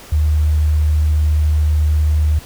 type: tone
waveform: sine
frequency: 76.2 Hz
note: D#2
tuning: 36 cents flat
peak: -11 dBFS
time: 0.12-2.39 s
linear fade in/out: 5 ms
effects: pink hiss -38 dBFS RMS until 2.45 s